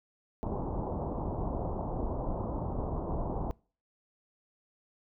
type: low-pass noise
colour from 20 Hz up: pink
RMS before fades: -34 dBFS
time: 0.43-3.51 s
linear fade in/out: 0 ms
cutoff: 1000 Hz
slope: 48 dB/octave
effects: noise-tail reverb RT60 0.4 s tail -24 dB re dry